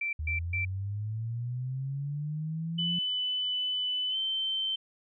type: tone bursts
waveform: sine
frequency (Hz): 2341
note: D7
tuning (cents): -6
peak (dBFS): -29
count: 3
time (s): 0.01-0.65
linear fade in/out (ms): 5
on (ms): 120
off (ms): 140
type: linear sweep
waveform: sine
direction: up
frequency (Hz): 75.8 to 175.5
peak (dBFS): -31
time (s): 0.19-2.99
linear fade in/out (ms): 5
type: tone with pitch glide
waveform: sine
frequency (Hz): 2999 to 3101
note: F#7 to G7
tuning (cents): +23 to -19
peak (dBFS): -28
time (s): 2.78-4.76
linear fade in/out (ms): 10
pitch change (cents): +58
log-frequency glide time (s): 4.09-4.17
effects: none